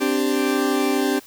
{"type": "chord", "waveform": "40% pulse", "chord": "C suspended second", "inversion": "none", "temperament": "equal", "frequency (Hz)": [261.6, 293.7, 392], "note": ["C4", "D4", "G4"], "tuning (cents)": [0, 0, 0], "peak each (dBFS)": -22, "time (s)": [0, 1.2], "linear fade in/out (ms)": 20, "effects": ["white hiss -47 dBFS RMS until 1.26 s"]}